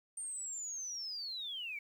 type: linear sweep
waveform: sine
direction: down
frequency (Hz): 8870 to 2217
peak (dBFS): -39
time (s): 0.17-1.79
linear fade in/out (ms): 5
effects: 11-bit

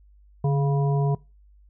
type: harmonic tone with a mistuned harmonic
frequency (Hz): 139.4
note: C#3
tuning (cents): +10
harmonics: 1 / 3 / 5 / 7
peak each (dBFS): -19 / -29 / -33 / -36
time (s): 0.44-1.15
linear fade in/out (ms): 5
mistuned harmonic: 1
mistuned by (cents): +47
effects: noise-tail reverb RT60 0.3 s tail -24 dB re dry + added 50 Hz sine -51 dBFS peak until 1.69 s

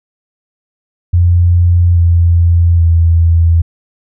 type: tone with pitch steps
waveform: sine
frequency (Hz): 87.31 / 85.37 / 83.46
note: F2 / F2 / E2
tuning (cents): 0 / -39 / +22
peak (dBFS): -5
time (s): 1.13-3.62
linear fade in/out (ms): 10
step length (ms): 830
effects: none

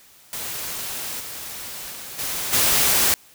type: noise with level steps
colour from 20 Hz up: white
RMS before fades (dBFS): -30 / -34 / -36 / -27 / -18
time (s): 0.33-3.14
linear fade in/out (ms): 0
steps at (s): 1.19 / 1.91 / 2.18 / 2.52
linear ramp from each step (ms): 20
effects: white hiss -51 dBFS RMS until 3.34 s

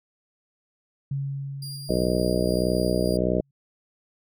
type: tone with exponential decay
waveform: sine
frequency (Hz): 138.5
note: C#3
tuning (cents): -1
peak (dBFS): -24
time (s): 1.11-3.51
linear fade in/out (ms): 5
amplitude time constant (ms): 520
type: tone with tremolo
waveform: sawtooth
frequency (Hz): 4803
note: D8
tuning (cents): +38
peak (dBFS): -33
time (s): 1.62-3.17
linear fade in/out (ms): 5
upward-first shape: square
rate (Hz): 3.5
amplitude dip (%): 25
type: harmonic tone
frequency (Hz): 61.6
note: B1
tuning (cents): -4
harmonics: 1 / 2 / 3 / 4 / 5 / 6 / 7 / 8 / 9 / 10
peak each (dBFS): -31 / -32 / -27 / -32 / -30 / -29 / -30 / -30 / -33 / -28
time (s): 1.89-3.41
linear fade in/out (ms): 5
effects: none

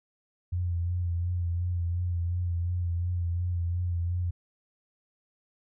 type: tone with vibrato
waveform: sine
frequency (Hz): 87.31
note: F2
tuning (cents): 0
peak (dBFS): -26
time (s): 0.52-4.31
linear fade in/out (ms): 10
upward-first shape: sine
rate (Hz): 2.8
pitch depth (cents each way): 39
effects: none

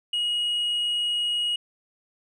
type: tone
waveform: sine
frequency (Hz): 2893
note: F#7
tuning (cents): -40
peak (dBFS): -20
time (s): 0.13-1.56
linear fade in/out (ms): 5
effects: tanh soft clip ceiling -22 dBFS

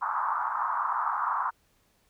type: band-pass noise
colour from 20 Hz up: pink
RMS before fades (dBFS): -29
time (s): 0.01-1.51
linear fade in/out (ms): 20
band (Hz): 910 to 1300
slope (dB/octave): 48
effects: pink hiss -68 dBFS RMS until 2.09 s

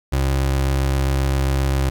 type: tone with vibrato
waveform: 30% pulse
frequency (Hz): 67.5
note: C#2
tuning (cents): -45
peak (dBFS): -14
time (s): 0.12-1.9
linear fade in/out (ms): 10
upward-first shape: square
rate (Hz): 17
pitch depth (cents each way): 12
effects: 9-bit

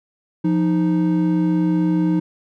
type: tone pair together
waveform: triangle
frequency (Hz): 174.6 / 311.1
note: F3 / D#4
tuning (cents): 0 / 0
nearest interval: minor seventh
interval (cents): 1000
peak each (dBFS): -16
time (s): 0.44-2.2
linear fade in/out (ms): 10
effects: none

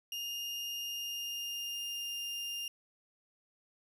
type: tone with pitch glide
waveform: 35% pulse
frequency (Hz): 2828 to 2807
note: F7 to F7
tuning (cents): +21 to +8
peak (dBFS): -35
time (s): 0.12-2.68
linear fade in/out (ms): 2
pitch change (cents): -13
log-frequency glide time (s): 0.79-2.2
effects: none

